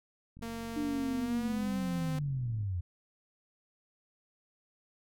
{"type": "click train", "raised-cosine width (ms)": 5, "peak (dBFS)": -38, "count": 105, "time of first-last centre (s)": [0.37, 2.631], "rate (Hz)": 46}
{"type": "tone with pitch glide", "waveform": "sawtooth", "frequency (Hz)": [230, 259.7], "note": ["A#3", "C4"], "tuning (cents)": [-23, -13], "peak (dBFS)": -34, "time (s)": [0.42, 2.19], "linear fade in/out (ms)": 5, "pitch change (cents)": 210, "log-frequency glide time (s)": [1.19, 1.78]}
{"type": "linear sweep", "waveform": "sine", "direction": "down", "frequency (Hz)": [299.6, 84.1], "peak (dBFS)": -31, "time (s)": [0.76, 2.81], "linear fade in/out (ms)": 10}
{"effects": []}